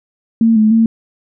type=tone with pitch steps; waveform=sine; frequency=226.9 / 216.1 / 225.9 Hz; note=A#3 / A3 / A3; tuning=-47 / -31 / +46 cents; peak=-7 dBFS; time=0.41-0.86 s; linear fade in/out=2 ms; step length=150 ms; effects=none